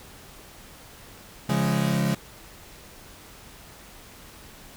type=chord; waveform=40% pulse; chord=Db major; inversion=none; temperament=equal with one note detuned; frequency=138.59 / 171.71 / 207.7 Hz; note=Db3 / F3 / Ab3; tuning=0 / -29 / 0 cents; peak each=-25 dBFS; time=1.49-2.15 s; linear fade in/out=5 ms; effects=pink hiss -47 dBFS RMS until 4.76 s